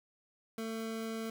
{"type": "tone", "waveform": "25% pulse", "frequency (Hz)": 223.9, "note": "A3", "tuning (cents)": 30, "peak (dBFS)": -33, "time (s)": [0.58, 1.3], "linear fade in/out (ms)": 2, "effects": []}